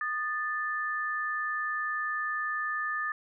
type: tone pair together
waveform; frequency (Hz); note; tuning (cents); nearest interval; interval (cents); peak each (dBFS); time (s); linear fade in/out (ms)
sine; 1229.9 / 1760; D#6 / A6; -20 / 0; tritone; 620; -33 / -31; 0.01-3.12; 2
effects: none